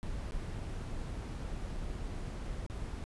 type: noise with dropouts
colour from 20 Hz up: brown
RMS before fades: -39 dBFS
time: 0.03-3.04 s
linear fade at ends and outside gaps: 0 ms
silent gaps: 0.31-0.321 / 1.763-1.768 / 2.664-2.699 s
effects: resampled to 24000 Hz